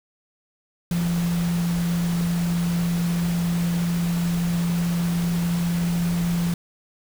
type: tone in noise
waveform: sine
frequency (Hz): 171.8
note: F3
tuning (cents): -28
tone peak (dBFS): -20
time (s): 0.91-6.54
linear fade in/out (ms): 2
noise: pink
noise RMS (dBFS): -34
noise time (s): 0.91-6.54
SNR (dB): +11
effects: none